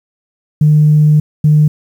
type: tone bursts at uneven times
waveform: sine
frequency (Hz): 151.3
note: D#3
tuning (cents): -48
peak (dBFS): -4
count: 2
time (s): 0.61-1.2 / 1.44-1.68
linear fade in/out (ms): 5
effects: tanh soft clip ceiling 0 dBFS + 7-bit